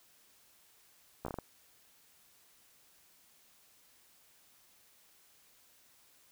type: slowing click train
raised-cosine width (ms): 1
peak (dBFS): -24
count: 6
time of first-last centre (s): 1.25-1.387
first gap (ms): 14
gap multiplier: 1.34
effects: white hiss -65 dBFS RMS until 6.31 s